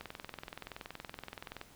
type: click train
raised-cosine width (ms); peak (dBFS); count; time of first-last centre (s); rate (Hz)
0.3; -26; 35; 0.01-1.614; 21.2
effects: pink hiss -59 dBFS RMS until 1.75 s